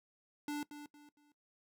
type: tone with echo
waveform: square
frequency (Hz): 293.7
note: D4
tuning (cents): 0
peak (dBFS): -37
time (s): 0.48-0.63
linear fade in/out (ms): 2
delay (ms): 230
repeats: 3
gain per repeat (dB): -10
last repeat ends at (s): 1.32
effects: noise-tail reverb RT60 0.1 s tail -18 dB re dry